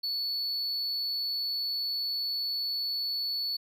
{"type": "tone", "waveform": "triangle", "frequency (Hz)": 4435, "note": "C#8", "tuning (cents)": 0, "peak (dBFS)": -28, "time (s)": [0.03, 3.57], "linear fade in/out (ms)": 10, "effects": []}